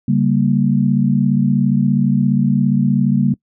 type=chord; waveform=sine; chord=G diminished; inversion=second; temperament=equal with one note detuned; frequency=141.1 / 196 / 233.1 Hz; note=Db3 / G3 / Bb3; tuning=+31 / 0 / 0 cents; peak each=-16 dBFS; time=0.08-3.34 s; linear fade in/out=5 ms; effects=noise-tail reverb RT60 0.1 s tail -23 dB re dry